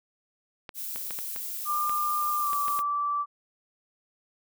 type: clicks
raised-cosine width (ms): 0.3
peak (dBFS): -22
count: 9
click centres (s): 0.692 / 0.96 / 1.108 / 1.189 / 1.362 / 1.895 / 2.532 / 2.682 / 2.791
type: noise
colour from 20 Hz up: violet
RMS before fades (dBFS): -35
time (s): 0.74-2.83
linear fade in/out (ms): 50
type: tone with pitch glide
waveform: sine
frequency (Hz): 1199 to 1162.8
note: D6 to D6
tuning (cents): +36 to -18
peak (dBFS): -25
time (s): 1.65-3.26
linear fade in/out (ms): 50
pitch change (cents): -54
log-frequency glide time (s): 2.4-2.5
effects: none